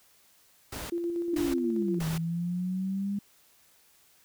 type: noise bursts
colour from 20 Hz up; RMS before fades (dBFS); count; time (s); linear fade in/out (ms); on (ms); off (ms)
pink; -38; 3; 0.72-2.18; 5; 180; 460
type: tone with tremolo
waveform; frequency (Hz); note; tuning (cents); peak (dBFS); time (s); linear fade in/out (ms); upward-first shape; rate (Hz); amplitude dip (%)
sine; 343; F4; -31; -27; 0.92-1.99; 5; square; 8.3; 30
type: linear two-way sweep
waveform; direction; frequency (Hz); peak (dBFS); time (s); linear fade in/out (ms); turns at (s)
sine; down then up; 311.1 to 158.5 to 203.3; -28; 1.33-3.19; 5; 2.05
effects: white hiss -62 dBFS RMS until 4.24 s